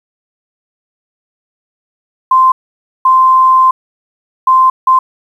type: tone bursts at uneven times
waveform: sine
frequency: 1041 Hz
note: C6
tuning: 9 cents flat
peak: -4 dBFS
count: 4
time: 2.31-2.52 / 3.05-3.71 / 4.47-4.7 / 4.87-4.99 s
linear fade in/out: 5 ms
effects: 7-bit